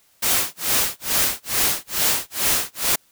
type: noise with tremolo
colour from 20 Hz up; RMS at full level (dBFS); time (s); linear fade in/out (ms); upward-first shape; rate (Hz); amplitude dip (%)
white; -18; 0.22-2.96; 10; sine; 2.3; 100
effects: white hiss -59 dBFS RMS until 3.11 s